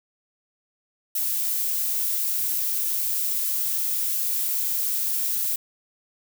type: noise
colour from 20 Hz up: violet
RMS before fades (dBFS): -25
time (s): 1.15-5.56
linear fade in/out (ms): 5
effects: none